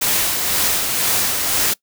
white noise with tremolo, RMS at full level -17 dBFS, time 0.01-1.74 s, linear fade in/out 10 ms, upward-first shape sine, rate 2 Hz, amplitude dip 35%, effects noise-tail reverb RT60 0.1 s tail -22 dB re dry

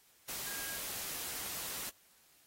sine tone in noise, 1629 Hz, G#6, 34 cents flat, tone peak -47 dBFS, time 0.46-0.79 s, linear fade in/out 10 ms, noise white, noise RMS -41 dBFS, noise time 0.28-1.9 s, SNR -9 dB, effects white hiss -66 dBFS RMS until 2.46 s + AAC 48 kbps

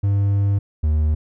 triangle tone pair in turn, 100 / 76.59 Hz, G2 / D#2, +35 / -27 cents, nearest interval perfect fourth, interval 462 cents, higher first, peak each -13 dBFS, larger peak neither, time 0.03-0.59 / 0.83-1.15 s, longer first, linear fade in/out 10 ms, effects none

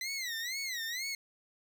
20% pulse tone with vibrato, 1998 Hz, B6, 20 cents sharp, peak -30 dBFS, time 0.01-1.15 s, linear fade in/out 2 ms, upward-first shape sine, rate 2.1 Hz, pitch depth 180 cents each way, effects none

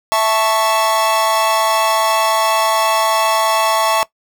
45% pulse chord, A major, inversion second, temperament equal, 659.3 / 880 / 1108.7 Hz, E5 / A5 / C#6, 0 / 0 / 0 cents, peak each -17 dBFS, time 0.12-4.03 s, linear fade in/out 0 ms, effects noise-tail reverb RT60 0.1 s tail -19 dB re dry

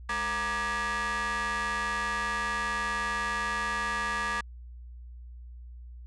30% pulse ring-modulated tone, 245.1 Hz, B3, 13 cents flat, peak -23 dBFS, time 0.09-4.41 s, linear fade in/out 5 ms, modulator 1430 Hz, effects added 60 Hz sine -42 dBFS peak until 6.06 s + resampled to 22050 Hz

